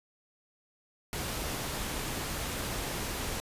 pink noise, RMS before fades -35 dBFS, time 1.13-3.4 s, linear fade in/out 0 ms, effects resampled to 32000 Hz

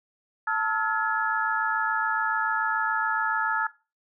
sine tone cluster, 887 / 1301 / 1408 / 1693 Hz, A5 / E6 / F6 / G#6, +14 / -23 / +14 / +33 cents, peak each -29 dBFS, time 0.47-3.67 s, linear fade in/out 5 ms, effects noise-tail reverb RT60 0.3 s tail -18 dB re dry

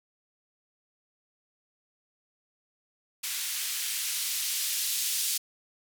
violet noise with band-pass filter sweep, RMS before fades -31 dBFS, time 3.23-5.38 s, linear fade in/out 10 ms, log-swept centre 2100 to 3700 Hz, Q 0.84, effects none

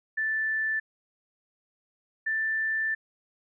sine tone pair in turn, 1760 / 1769.6 Hz, A6 / A6, 0 / +9 cents, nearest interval unison, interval 9 cents, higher second, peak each -25 dBFS, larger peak neither, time 0.17-0.8 / 2.26-2.95 s, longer second, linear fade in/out 10 ms, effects none

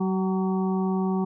harmonic tone with a mistuned harmonic, 189 Hz, F#3, 37 cents sharp, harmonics 1 / 2 / 4 / 5 / 6, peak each -23 / -29 / -35 / -37 / -39 dBFS, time 0-1.25 s, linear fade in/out 10 ms, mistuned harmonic 5, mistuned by -42 cents, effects none

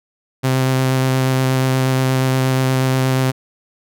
sawtooth tone with vibrato, 130.81 Hz, C3, in tune, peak -10 dBFS, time 0.43-3.32 s, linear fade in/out 20 ms, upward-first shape square, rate 8.4 Hz, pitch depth 9 cents each way, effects none

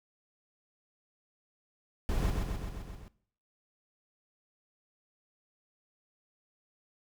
brown noise with echo, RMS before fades -30 dBFS, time 2.09-2.3 s, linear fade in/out 0 ms, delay 130 ms, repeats 6, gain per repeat -3 dB, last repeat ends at 3.08 s, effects noise-tail reverb RT60 0.6 s tail -20 dB re dry

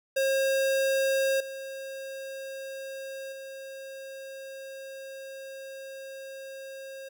square tone with level steps, 538 Hz, C5, 48 cents sharp, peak -24 / -37 / -40 dBFS, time 0.16-7.09 s, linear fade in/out 10 ms, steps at 1.4 / 3.32 s, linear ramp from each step 5 ms, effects none

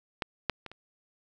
clicks, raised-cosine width 0.3 ms, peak -14 / -10 / -24 / -30 dBFS, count 4, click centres 0.222 / 0.497 / 0.663 / 0.716 s, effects none

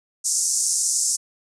pink band-pass noise, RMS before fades -22 dBFS, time 0.24-1.17 s, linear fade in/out 20 ms, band 5700 to 9500 Hz, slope 48 dB/octave, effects none

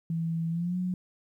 sine tone with pitch glide, 164.81 to 181.81 Hz, E3 to F#3, 0 to -30 cents, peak -27 dBFS, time 0.1-0.94 s, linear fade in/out 2 ms, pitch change +170 cents, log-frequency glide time 0.5-0.77 s, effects 11-bit

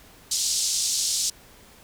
white band-pass noise, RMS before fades -25 dBFS, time 0.31-1.3 s, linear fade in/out 5 ms, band 4200 to 7800 Hz, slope 24 dB/octave, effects pink hiss -51 dBFS RMS until 1.83 s

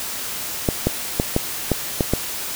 clicks, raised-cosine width 2 ms, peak -3 dBFS, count 7, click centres 0.688 / 0.87 / 1.199 / 1.364 / 1.717 / 2.008 / 2.136 s, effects white hiss -28 dBFS RMS until 2.55 s

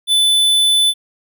square tone, 3500 Hz, A7, 10 cents flat, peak -11 dBFS, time 0.07-0.94 s, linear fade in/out 50 ms, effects none

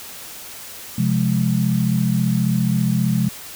sine chord, F minor, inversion second, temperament just, 130.96 / 174.61 / 209.5 Hz, C3 / F3 / Ab3, +2 / 0 / +15 cents, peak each -20 dBFS, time 0.98-3.29 s, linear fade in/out 5 ms, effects white hiss -36 dBFS RMS until 3.55 s

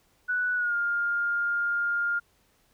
sine tone with pitch glide, 1480 to 1408.3 Hz, F#6 to F6, 0 to +14 cents, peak -24 dBFS, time 0.28-2.2 s, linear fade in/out 20 ms, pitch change -86 cents, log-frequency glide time 0.55-0.75 s, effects pink hiss -66 dBFS RMS until 2.73 s

